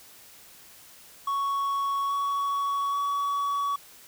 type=tone with pitch steps; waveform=triangle; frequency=1112 / 1121.7 / 1131.4 Hz; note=C#6 / C#6 / C#6; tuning=+5 / +20 / +35 cents; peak=-23 dBFS; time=1.27-3.76 s; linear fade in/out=5 ms; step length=830 ms; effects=white hiss -51 dBFS RMS until 4.07 s